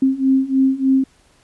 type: beating tone pair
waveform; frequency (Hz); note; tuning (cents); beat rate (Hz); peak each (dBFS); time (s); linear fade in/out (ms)
sine; 264.1 / 267.4; C4 / C4; +16 / +38; 3.3; -17 / -15; 0.02-1.04; 5
effects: pink hiss -55 dBFS RMS until 1.43 s + resampled to 24000 Hz